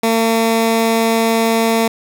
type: tone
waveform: 15% pulse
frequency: 226.5 Hz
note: A#3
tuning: 50 cents flat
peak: -6 dBFS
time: 0.03-1.88 s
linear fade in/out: 5 ms
effects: none